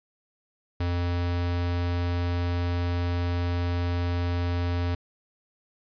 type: tone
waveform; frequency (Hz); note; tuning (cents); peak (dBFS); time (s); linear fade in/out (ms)
square; 87.5; F2; +4; -25; 0.8-4.95; 5
effects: resampled to 11025 Hz + 10-bit